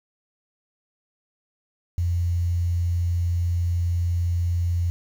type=tone with quantisation; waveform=sine; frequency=86.8 Hz; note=F2; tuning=10 cents flat; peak=-20 dBFS; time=1.98-4.9 s; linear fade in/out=0 ms; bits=8; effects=none